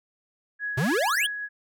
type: tone with tremolo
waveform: sine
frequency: 1672 Hz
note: G#6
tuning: 11 cents sharp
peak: -27 dBFS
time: 0.59-1.49 s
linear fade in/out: 50 ms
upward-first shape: sine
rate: 3.5 Hz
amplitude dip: 35%
type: exponential sweep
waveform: square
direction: up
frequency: 116.4 to 3483 Hz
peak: -23 dBFS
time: 0.77-1.27 s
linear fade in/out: 10 ms
effects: none